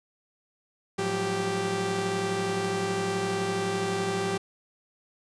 sawtooth tone cluster, 107.7 / 176.2 / 188.1 / 391.5 Hz, A2 / F3 / F#3 / G4, -37 / +16 / +29 / -2 cents, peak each -33 / -30 / -33 / -24 dBFS, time 0.98-4.38 s, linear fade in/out 10 ms, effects resampled to 22050 Hz + 9-bit

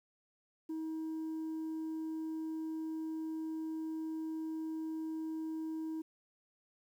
sine tone, 318.3 Hz, D#4, 39 cents sharp, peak -34 dBFS, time 0.69-6.02 s, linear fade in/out 10 ms, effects tanh soft clip ceiling -36 dBFS + 11-bit

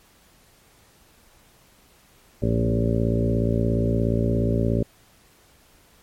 harmonic tone with a mistuned harmonic, 57 Hz, A#1, 38 cents flat, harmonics 1 / 2 / 3 / 4 / 5 / 6 / 7 / 8 / 9 / 10, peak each -27 / -23 / -28 / -26 / -30 / -35 / -28 / -36 / -35 / -31 dBFS, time 2.42-4.83 s, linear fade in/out 5 ms, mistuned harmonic 2, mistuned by -27 cents, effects pink hiss -56 dBFS RMS until 6.02 s + MP3 64 kbps

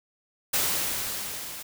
white noise with level ramp, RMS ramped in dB -24 to -39 dBFS, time 0.53-1.63 s, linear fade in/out 10 ms, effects none

